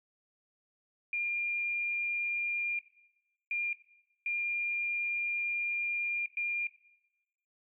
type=tone bursts at uneven times; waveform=sine; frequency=2403 Hz; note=D7; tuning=39 cents sharp; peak=-30 dBFS; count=4; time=1.13-2.79 / 3.51-3.73 / 4.26-6.26 / 6.37-6.67 s; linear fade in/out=2 ms; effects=noise-tail reverb RT60 1.0 s tail -17 dB re dry